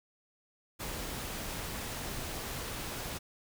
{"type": "noise", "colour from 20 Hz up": "pink", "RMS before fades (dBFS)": -39, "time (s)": [0.79, 3.19], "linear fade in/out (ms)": 20, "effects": []}